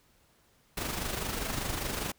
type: noise with amplitude modulation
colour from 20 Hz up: pink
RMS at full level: -32 dBFS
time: 0.77-2.12 s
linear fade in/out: 5 ms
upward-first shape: sine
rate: 25 Hz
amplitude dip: 50%
effects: pink hiss -66 dBFS RMS until 2.18 s